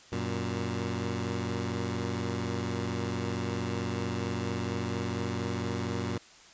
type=tone pair together; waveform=15% pulse; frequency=93.26 / 117.6 Hz; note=F#2 / A#2; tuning=+14 / +16 cents; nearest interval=major third; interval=402 cents; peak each=-27 dBFS; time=0.12-6.18 s; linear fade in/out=5 ms; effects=white hiss -54 dBFS RMS until 6.53 s + resampled to 16000 Hz